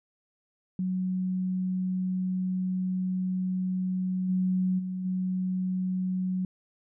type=tone with level steps; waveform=sine; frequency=185 Hz; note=F#3; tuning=in tune; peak=-26 / -23 / -30 / -26 dBFS; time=0.79-6.45 s; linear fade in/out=2 ms; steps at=4.28 / 4.78 / 5.04 s; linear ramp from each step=20 ms; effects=none